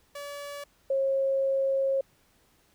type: tone pair in turn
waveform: sawtooth / sine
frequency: 573 / 540.8 Hz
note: D5 / C#5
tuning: -43 / -43 cents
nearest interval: minor second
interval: 100 cents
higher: first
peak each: -33 / -23 dBFS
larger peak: second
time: 0.15-0.64 / 0.9-2.01 s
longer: second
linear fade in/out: 5 ms
effects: pink hiss -65 dBFS RMS until 2.74 s